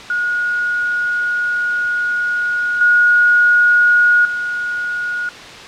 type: tone with level steps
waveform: sine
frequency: 1445 Hz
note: F#6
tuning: 41 cents flat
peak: -15 / -8 / -18 dBFS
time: 0.1-5.29 s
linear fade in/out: 2 ms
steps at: 2.81 / 4.25 s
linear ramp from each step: 2 ms
effects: white hiss -33 dBFS RMS until 5.67 s + low-pass 4000 Hz 12 dB/octave